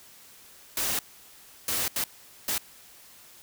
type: noise bursts at uneven times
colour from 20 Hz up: white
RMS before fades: -28 dBFS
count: 4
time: 0.77-0.99 / 1.68-1.88 / 1.96-2.04 / 2.48-2.58 s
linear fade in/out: 2 ms
effects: white hiss -52 dBFS RMS until 3.42 s